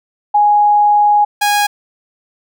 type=tone pair in turn; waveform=sine / sawtooth; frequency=830 / 824.3 Hz; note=G#5 / G#5; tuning=-1 / -13 cents; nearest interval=unison; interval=12 cents; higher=first; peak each=-7 dBFS; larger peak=neither; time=0.34-1.25 / 1.41-1.67 s; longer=first; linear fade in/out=10 ms; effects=none